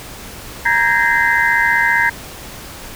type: tone cluster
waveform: sine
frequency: 935 / 1585 / 1660 / 1860 / 2063 Hz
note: A#5 / G6 / G#6 / A#6 / C7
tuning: +5 / +19 / -1 / -4 / -25 cents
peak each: -18 dBFS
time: 0.65-2.1 s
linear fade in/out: 10 ms
effects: pink hiss -33 dBFS RMS until 2.95 s